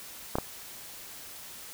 clicks, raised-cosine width 1 ms, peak -13 dBFS, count 2, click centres 0.355 / 0.385 s, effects white hiss -45 dBFS RMS until 1.73 s

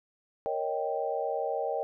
sine chord, Eb dominant seventh, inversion second, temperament equal, 466.2 / 554.4 / 622.3 / 784 Hz, Bb4 / Db5 / Eb5 / G5, 0 / 0 / 0 / 0 cents, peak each -34 dBFS, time 0.46-1.83 s, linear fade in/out 0 ms, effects none

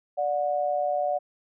sine tone pair together, 587 / 727.8 Hz, D5 / F#5, -1 / -29 cents, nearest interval major third, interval 372 cents, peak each -26 dBFS, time 0.17-1.19 s, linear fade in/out 20 ms, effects none

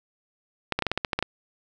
clicks, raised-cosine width 0.3 ms, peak -8 dBFS, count 10, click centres 0.723 / 0.79 / 0.823 / 0.867 / 0.916 / 0.976 / 1.048 / 1.132 / 1.19 / 1.226 s, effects none

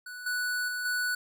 square tone with level steps, 1480 Hz, F#6, in tune, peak -40 / -29 / -32 / -28 dBFS, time 0.06-1.15 s, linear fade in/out 5 ms, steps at 0.26 / 0.68 / 0.85 s, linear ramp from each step 5 ms, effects none

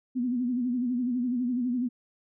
sine tone with vibrato, 246.9 Hz, B3, in tune, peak -25 dBFS, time 0.15-1.89 s, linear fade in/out 20 ms, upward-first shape sine, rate 12 Hz, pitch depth 78 cents each way, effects none

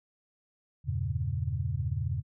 sine chord, E diminished seventh, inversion none, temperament equal, 82.41 / 98 / 116.54 / 138.59 Hz, E2 / G2 / Bb2 / Db3, 0 / 0 / 0 / 0 cents, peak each -34 dBFS, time 0.84-2.23 s, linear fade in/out 50 ms, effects none

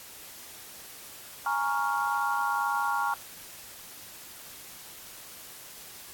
sine chord, Bb minor seventh, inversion third, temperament equal, 830.6 / 932.3 / 1108.7 / 1396.9 Hz, Ab5 / Bb5 / Db6 / F6, 0 / 0 / 0 / 0 cents, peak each -31 dBFS, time 1.46-3.14 s, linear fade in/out 2 ms, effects white hiss -46 dBFS RMS until 6.13 s + AAC 64 kbps

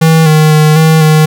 square tone with pitch steps, 161.1 / 154.9 / 153.6 / 159.1 / 155.2 Hz, E3 / D#3 / D#3 / D#3 / D#3, -39 / -7 / -22 / +39 / -4 cents, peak -4 dBFS, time 0.01-1.26 s, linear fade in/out 10 ms, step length 250 ms, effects none

